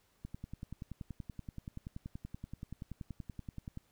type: click train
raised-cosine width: 5 ms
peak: -30 dBFS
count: 38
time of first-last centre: 0.25-3.774 s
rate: 10.5 Hz
effects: pink hiss -72 dBFS RMS until 3.91 s